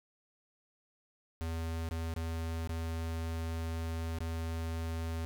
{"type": "tone with dropouts", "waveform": "square", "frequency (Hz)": 82, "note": "E2", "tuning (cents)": -9, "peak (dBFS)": -35, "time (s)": [1.41, 5.25], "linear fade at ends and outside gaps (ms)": 0, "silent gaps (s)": [[1.889, 1.911], [2.139, 2.163], [2.674, 2.693], [4.186, 4.205]], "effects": []}